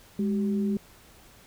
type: tone pair together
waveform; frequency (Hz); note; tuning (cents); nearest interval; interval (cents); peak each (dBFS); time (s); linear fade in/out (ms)
sine; 205.7 / 383.6; G#3 / G4; -16 / -37; major seventh; 1079; -24 / -33; 0.19-0.77; 2
effects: pink hiss -54 dBFS RMS until 1.46 s